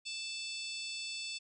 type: harmonic tone with a mistuned harmonic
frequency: 880 Hz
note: A5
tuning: in tune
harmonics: 3 / 4 / 5 / 6 / 7 / 8 / 9 / 10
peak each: -43 / -45 / -44 / -48 / -57 / -55 / -49 / -61 dBFS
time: 0.05-1.39 s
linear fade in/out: 20 ms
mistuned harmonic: 5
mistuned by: +28 cents
effects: none